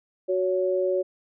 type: tone pair together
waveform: sine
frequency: 370 / 560.6 Hz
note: F#4 / C#5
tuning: 0 / +19 cents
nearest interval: perfect fifth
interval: 719 cents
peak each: -24 dBFS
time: 0.28-1.03 s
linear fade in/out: 20 ms
effects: none